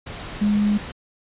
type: tone in noise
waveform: sine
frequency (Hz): 207.7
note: G#3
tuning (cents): 0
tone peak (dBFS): -16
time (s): 0.41-0.78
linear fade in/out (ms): 10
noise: pink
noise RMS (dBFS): -34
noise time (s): 0.06-0.92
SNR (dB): +15
effects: resampled to 8000 Hz